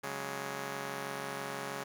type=chord; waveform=5% pulse; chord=C# suspended fourth; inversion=none; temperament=just; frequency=138.59 / 184.79 / 207.9 Hz; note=C#3 / F#3 / G#3; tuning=0 / -2 / +2 cents; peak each=-30 / -33 / -32 dBFS; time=0.03-1.84 s; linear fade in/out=10 ms; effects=none